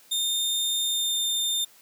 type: tone with pitch glide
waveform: sawtooth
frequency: 3635 to 3614 Hz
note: A#7 to A7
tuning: -44 to +46 cents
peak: -21 dBFS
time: 0.11-1.65 s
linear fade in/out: 10 ms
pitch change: -10 cents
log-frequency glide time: 0.85-1.17 s
effects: white hiss -55 dBFS RMS until 1.81 s + high-pass 150 Hz 12 dB/octave